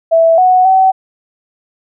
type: tone with pitch steps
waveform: sine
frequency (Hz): 658 / 738 / 760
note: E5 / F#5 / F#5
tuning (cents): -3 / -5 / +46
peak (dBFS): -5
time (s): 0.11-0.92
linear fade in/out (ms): 20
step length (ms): 270
effects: none